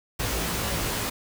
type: noise with comb filter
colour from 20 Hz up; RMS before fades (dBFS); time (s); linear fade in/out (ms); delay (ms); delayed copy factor
pink; -28; 0.19-1.1; 10; 18; +0.95
effects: none